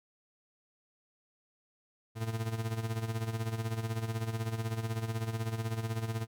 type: tone with tremolo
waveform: 40% pulse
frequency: 112.5 Hz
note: A2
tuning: 39 cents sharp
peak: -29 dBFS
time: 2.15-6.27 s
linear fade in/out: 50 ms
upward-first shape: sine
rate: 16 Hz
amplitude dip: 70%
effects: none